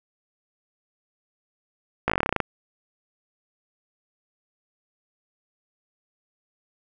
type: slowing click train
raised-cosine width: 0.5 ms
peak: -6 dBFS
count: 13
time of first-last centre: 2.08-2.403 s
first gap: 17 ms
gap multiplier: 1.08
effects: none